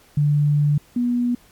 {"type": "tone pair in turn", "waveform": "sine", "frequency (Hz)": [146.83, 242.8], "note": ["D3", "B3"], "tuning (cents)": [0, -29], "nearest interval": "major sixth", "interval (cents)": 871, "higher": "second", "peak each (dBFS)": [-14, -17], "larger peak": "first", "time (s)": [[0.17, 0.78], [0.96, 1.35]], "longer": "first", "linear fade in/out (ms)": 5, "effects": ["pink hiss -53 dBFS RMS until 1.51 s", "MP3 96 kbps"]}